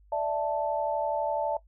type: chord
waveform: sine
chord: D suspended second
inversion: none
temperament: equal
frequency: 587.3 / 659.3 / 880 Hz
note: D5 / E5 / A5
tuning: 0 / 0 / 0 cents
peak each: -30 dBFS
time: 0.12-1.57 s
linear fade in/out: 5 ms
effects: noise-tail reverb RT60 0.1 s tail -17 dB re dry + added 50 Hz sine -55 dBFS peak until 1.67 s